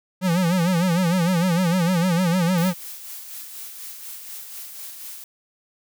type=tone with vibrato; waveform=square; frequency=176.4 Hz; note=F3; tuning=18 cents sharp; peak=-18 dBFS; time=0.21-2.74 s; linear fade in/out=50 ms; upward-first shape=sine; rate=6.6 Hz; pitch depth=120 cents each way
type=noise with tremolo; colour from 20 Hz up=blue; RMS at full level=-35 dBFS; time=2.58-5.24 s; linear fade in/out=2 ms; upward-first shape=sine; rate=4.1 Hz; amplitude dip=40%
effects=none